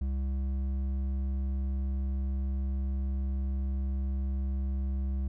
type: tone with hard clipping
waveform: sine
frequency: 66.7 Hz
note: C2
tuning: 34 cents sharp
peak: -30 dBFS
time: 0.01-5.28 s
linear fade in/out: 5 ms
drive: 7 dB
effects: none